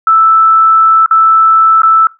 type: tone with dropouts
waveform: sine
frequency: 1318.5 Hz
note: E6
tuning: in tune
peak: -3 dBFS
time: 0.07-2.07 s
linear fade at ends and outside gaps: 2 ms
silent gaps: 1.061-1.11 / 1.819-1.832 s
effects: noise-tail reverb RT60 0.2 s tail -18 dB re dry